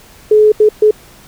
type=tone bursts at uneven times; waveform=sine; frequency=426.4 Hz; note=G#4; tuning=46 cents sharp; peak=-4 dBFS; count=3; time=0.31-0.52 / 0.6-0.69 / 0.82-0.91 s; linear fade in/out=5 ms; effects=pink hiss -41 dBFS RMS until 1.27 s